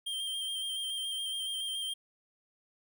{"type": "tone with vibrato", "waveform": "square", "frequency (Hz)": 3174, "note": "G7", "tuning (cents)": 21, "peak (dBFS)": -34, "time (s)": [0.06, 1.94], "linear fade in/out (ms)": 10, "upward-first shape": "square", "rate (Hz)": 7.1, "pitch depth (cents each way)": 19, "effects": []}